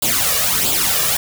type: noise with flanger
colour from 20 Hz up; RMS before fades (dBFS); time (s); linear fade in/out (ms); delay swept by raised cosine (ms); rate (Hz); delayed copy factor
white; -17; 0.02-1.17; 5; 0.25 to 1.75; 1.5; +0.7
effects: none